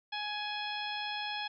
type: harmonic tone with a mistuned harmonic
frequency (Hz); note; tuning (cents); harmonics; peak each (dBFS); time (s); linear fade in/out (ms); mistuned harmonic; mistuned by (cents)
836; G#5; +11; 1 / 2 / 3 / 4 / 5 / 6; -39 / -42 / -42 / -40 / -46 / -47; 0.12-1.48; 10; 6; +56
effects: none